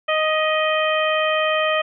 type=harmonic tone with a mistuned harmonic; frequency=622.3 Hz; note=D#5; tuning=in tune; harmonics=1 / 2 / 3 / 4 / 5; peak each=-20 / -23 / -25 / -26 / -27 dBFS; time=0.08-1.82 s; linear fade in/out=10 ms; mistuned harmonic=3; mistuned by=+23 cents; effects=none